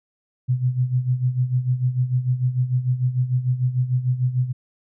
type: tone with tremolo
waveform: sine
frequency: 126.3 Hz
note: B2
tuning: 39 cents sharp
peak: -15 dBFS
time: 0.48-4.53 s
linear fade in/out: 20 ms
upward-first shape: sine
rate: 6.7 Hz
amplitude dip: 75%
effects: none